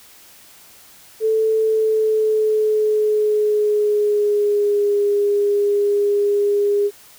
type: tone with pitch glide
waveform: sine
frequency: 440 to 408.2 Hz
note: A4 to G#4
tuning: 0 to -30 cents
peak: -14 dBFS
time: 1.2-6.91 s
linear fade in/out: 50 ms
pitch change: -130 cents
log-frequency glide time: 1.6-4.99 s
effects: white hiss -46 dBFS RMS until 7.18 s